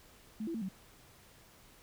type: tone with pitch steps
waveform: sine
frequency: 216.9 / 333 / 224.8 / 189.6 Hz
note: A3 / E4 / A3 / F#3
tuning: -25 / +18 / +37 / +43 cents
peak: -35 dBFS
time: 0.4-0.688 s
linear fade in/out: 5 ms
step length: 72 ms
effects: pink hiss -60 dBFS RMS until 1.82 s